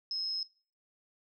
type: tone with amplitude modulation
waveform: sine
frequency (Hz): 5160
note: E8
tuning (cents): -38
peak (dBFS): -30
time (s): 0.11-0.43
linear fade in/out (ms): 2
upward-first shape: sine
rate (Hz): 174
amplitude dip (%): 45
effects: noise-tail reverb RT60 0.4 s tail -21 dB re dry